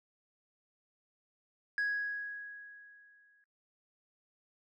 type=tone with exponential decay; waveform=sine; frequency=1661.2 Hz; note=G#6; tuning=in tune; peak=-26 dBFS; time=1.78-3.44 s; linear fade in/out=1 ms; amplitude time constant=360 ms; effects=noise-tail reverb RT60 0.1 s tail -18 dB re dry + tanh soft clip ceiling -28 dBFS